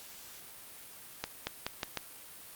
accelerating click train, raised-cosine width 0.2 ms, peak -15 dBFS, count 5, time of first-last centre 1.24-1.973 s, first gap 230 ms, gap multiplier 0.85, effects white hiss -50 dBFS RMS until 2.55 s + Opus 48 kbps

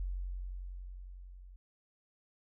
sine tone with level ramp, 45.51 Hz, F#1, 28 cents flat, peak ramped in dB -33 to -50 dBFS, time 0-1.56 s, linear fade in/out 0 ms, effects none

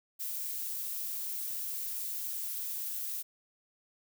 violet noise, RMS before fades -37 dBFS, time 0.19-3.23 s, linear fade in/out 20 ms, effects none

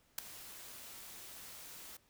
white noise with ADSR envelope, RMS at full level -33 dBFS, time 0.18-1.97 s, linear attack 5 ms, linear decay 5 ms, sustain -18 dB, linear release 4 ms, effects pink hiss -71 dBFS RMS until 2.09 s

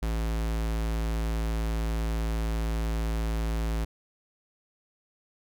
square tone, 55.3 Hz, A1, 9 cents sharp, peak -27 dBFS, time 0.02-3.85 s, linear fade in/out 10 ms, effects none

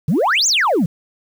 sine exponential two-way sweep, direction up then down, 131.2 to 7490 to 146.7 Hz, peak -11 dBFS, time 0.08-0.86 s, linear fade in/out 5 ms, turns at 0.47 s, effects tanh soft clip ceiling -10 dBFS + 7-bit

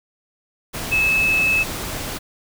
sine tone in noise, 2600 Hz, E7, 24 cents flat, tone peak -15 dBFS, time 0.91-1.64 s, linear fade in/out 20 ms, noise pink, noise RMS -28 dBFS, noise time 0.73-2.19 s, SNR +10 dB, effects none

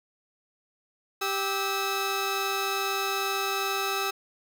15% pulse tone pair together, 392 / 1299.2 Hz, G4 / E6, 0 / -26 cents, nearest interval octave + major sixth, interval 2074 cents, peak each -23 dBFS, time 1.21-4.11 s, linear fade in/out 10 ms, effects 9-bit

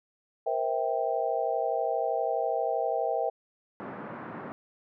sine chord, C dominant seventh, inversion third, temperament just, 470.9 / 523.3 / 654.1 / 784.9 Hz, Bb4 / C5 / E5 / G5, +18 / 0 / -14 / +2 cents, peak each -32 / -33 / -30 / -31 dBFS, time 0.46-3.3 s, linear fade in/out 10 ms
pink band-pass noise, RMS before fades -40 dBFS, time 3.8-4.52 s, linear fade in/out 0 ms, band 150 to 1600 Hz, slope 24 dB/octave
effects none

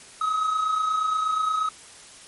triangle tone pair together, 1247 / 1275.4 Hz, D#6 / D#6, +3 / +42 cents, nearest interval unison, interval 39 cents, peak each -29 / -20 dBFS, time 0.21-1.69 s, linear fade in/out 5 ms, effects white hiss -46 dBFS RMS until 2.27 s + MP3 48 kbps

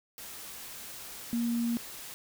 sine tone in noise, 234.8 Hz, A#3, 13 cents sharp, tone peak -27 dBFS, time 1.33-1.77 s, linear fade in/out 0 ms, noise white, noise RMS -44 dBFS, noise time 0.18-2.14 s, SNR +14 dB, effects none

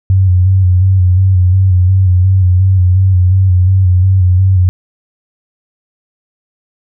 sine tone with vibrato, 92.8 Hz, F#2, 6 cents sharp, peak -5 dBFS, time 0.1-4.69 s, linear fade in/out 0 ms, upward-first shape square, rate 2.8 Hz, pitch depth 42 cents each way, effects none

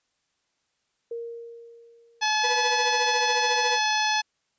sine tone with exponential decay, 466.2 Hz, A#4, in tune, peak -29 dBFS, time 1.11-2.63 s, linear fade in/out 5 ms, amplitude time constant 330 ms
harmonic tone, 857 Hz, A5, 46 cents flat, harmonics 1 / 2 / 3 / 4 / 5 / 6 / 7, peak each -25 / -28 / -30 / -31 / -32 / -33 / -33 dBFS, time 2.21-4.22 s, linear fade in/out 20 ms
35% pulse tone with tremolo, 490.4 Hz, B4, 12 cents flat, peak -23 dBFS, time 2.43-3.79 s, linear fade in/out 20 ms, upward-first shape triangle, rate 14 Hz, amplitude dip 85%
effects white hiss -74 dBFS RMS until 4.58 s + resampled to 16000 Hz

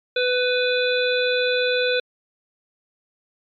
harmonic tone, 498.4 Hz, B4, 16 cents sharp, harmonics 1 / 3 / 5 / 7 / 8, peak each -20 / -25 / -27 / -28 / -29 dBFS, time 0.16-2 s, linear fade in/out 5 ms, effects MP3 96 kbps

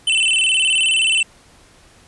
square tone with vibrato, 2860 Hz, F7, 41 cents sharp, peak -14 dBFS, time 0.07-1.23 s, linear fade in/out 5 ms, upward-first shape square, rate 19 Hz, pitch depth 110 cents each way, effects pink hiss -49 dBFS RMS until 2.07 s + resampled to 24000 Hz

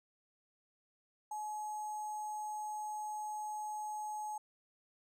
sine tone with sample-and-hold, 850 Hz, G#5, 40 cents sharp, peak -38 dBFS, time 1.31-4.38 s, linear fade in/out 5 ms, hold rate 7350 Hz, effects low-pass 12000 Hz 12 dB/octave

